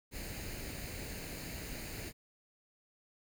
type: noise with comb filter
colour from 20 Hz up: pink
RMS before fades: -43 dBFS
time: 0.11-2.13 s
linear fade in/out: 50 ms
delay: 0.44 ms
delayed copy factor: +0.6
effects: none